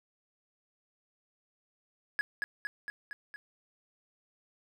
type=tone with echo; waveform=triangle; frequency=1680 Hz; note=G#6; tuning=19 cents sharp; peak=-25 dBFS; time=2.19-2.21 s; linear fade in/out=0 ms; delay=230 ms; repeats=5; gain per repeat=-3 dB; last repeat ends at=3.36 s; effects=none